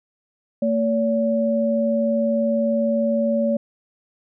sine tone pair together, 226.6 / 570 Hz, A#3 / C#5, -49 / +48 cents, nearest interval octave + major third, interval 1597 cents, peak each -20 dBFS, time 0.62-3.57 s, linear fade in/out 5 ms, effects none

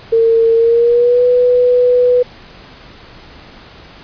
sine tone with pitch glide, 455.6 to 494 Hz, A#4 to B4, -40 to 0 cents, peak -7 dBFS, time 0.12-2.23 s, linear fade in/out 10 ms, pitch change +140 cents, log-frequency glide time 0.54-1.24 s, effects pink hiss -38 dBFS RMS until 4.03 s + resampled to 11025 Hz

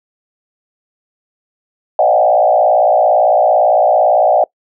sine tone with frequency modulation, 676 Hz, E5, 43 cents sharp, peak -7 dBFS, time 1.99-4.44 s, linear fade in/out 2 ms, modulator 57.8 Hz, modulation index 1.9, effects noise-tail reverb RT60 0.1 s tail -24 dB re dry

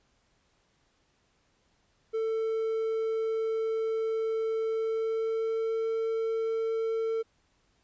triangle tone with pitch glide, 445.3 to 449.2 Hz, A4 to A4, +21 to +36 cents, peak -25 dBFS, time 2.13-7.23 s, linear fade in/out 20 ms, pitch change +15 cents, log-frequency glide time 4.68-5.83 s, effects pink hiss -70 dBFS RMS until 7.83 s + resampled to 16000 Hz

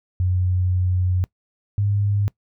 sine tone pair in turn, 91.2 / 101.65 Hz, F#2 / G#2, -24 / -37 cents, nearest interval major second, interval 187 cents, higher second, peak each -17 dBFS, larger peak neither, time 0.2-1.24 / 1.78-2.28 s, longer first, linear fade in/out 0 ms, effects noise-tail reverb RT60 0.1 s tail -22 dB re dry

